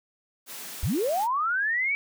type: high-pass noise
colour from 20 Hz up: white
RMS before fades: -39 dBFS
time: 0.46-1.28 s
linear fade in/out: 50 ms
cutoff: 140 Hz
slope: 48 dB/octave
type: linear sweep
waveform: sine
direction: up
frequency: 54.9 to 2304 Hz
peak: -23 dBFS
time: 0.83-1.95 s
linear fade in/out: 0 ms
effects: none